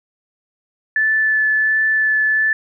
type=tone with vibrato; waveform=sine; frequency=1744 Hz; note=A6; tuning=16 cents flat; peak=-13 dBFS; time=0.96-2.53 s; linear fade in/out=2 ms; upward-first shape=sine; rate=1.4 Hz; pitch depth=10 cents each way; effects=none